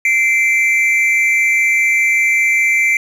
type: tone pair together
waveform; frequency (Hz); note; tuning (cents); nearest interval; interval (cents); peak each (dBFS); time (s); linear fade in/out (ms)
triangle; 2079 / 2334; C7 / D7; -12 / -11; major second; 201; -12; 0.05-2.97; 2
effects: none